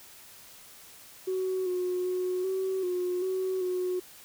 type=tone with pitch steps; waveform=sine; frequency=374.1 / 362.3 / 365.6 / 379.3 / 359.9 / 375.1 / 364.3 Hz; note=F#4 / F#4 / F#4 / F#4 / F#4 / F#4 / F#4; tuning=+19 / -36 / -21 / +43 / -48 / +24 / -27 cents; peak=-26 dBFS; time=1.27-4 s; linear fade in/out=10 ms; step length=390 ms; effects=tanh soft clip ceiling -23 dBFS + white hiss -51 dBFS RMS until 4.24 s